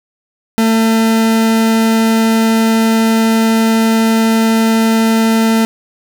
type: tone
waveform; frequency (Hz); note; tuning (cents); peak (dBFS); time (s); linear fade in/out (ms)
40% pulse; 224; A3; +31; -8; 0.58-5.65; 0
effects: none